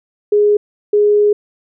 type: tone pair in turn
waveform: sine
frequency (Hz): 415.3 / 415.3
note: G#4 / G#4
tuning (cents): 0 / 0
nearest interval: unison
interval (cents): 0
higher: neither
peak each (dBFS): -8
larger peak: neither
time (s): 0.32-0.57 / 0.93-1.33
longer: second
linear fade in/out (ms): 5
effects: none